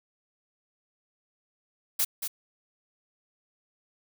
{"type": "noise with echo", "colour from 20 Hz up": "blue", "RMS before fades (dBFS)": -25, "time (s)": [1.99, 2.05], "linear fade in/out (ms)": 10, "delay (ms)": 230, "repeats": 1, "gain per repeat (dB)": -7, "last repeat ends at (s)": 2.28, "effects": []}